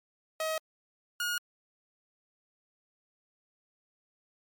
sawtooth tone pair in turn, 634 / 1436.5 Hz, D#5 / F6, +32 / +48 cents, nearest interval octave + major second, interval 1416 cents, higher second, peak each -26 dBFS, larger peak neither, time 0.4-0.58 / 1.2-1.38 s, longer neither, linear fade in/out 2 ms, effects MP3 96 kbps

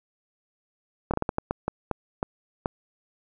slowing click train, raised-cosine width 1 ms, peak -11 dBFS, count 11, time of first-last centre 1.11-2.658 s, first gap 27 ms, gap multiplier 1.36, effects none

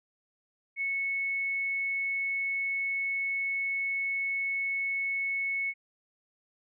sine tone, 2204 Hz, C#7, 11 cents flat, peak -28 dBFS, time 0.76-5.74 s, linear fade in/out 50 ms, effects none

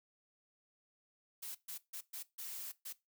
blue noise bursts at uneven times, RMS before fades -45 dBFS, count 6, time 1.42-1.55 / 1.68-1.78 / 1.93-2.01 / 2.13-2.23 / 2.38-2.72 / 2.85-2.93 s, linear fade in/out 10 ms, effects noise-tail reverb RT60 0.2 s tail -18 dB re dry

